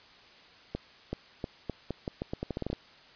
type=accelerating click train; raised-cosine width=2 ms; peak=-19 dBFS; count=15; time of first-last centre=0.75-2.73 s; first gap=380 ms; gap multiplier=0.82; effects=white hiss -55 dBFS RMS until 3.15 s + resampled to 11025 Hz